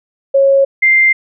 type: tone pair in turn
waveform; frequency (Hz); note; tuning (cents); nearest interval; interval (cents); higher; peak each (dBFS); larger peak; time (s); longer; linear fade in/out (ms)
sine; 548 / 2094; C#5 / C7; -20 / +1; octave + major seventh; 2321; second; -6; neither; 0.34-0.65 / 0.82-1.13; neither; 10
effects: none